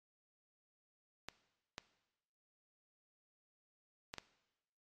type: clicks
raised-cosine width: 0.2 ms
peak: -25 dBFS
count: 4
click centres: 1.286 / 1.781 / 4.139 / 4.183 s
effects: noise-tail reverb RT60 1.0 s tail -17 dB re dry + MP3 64 kbps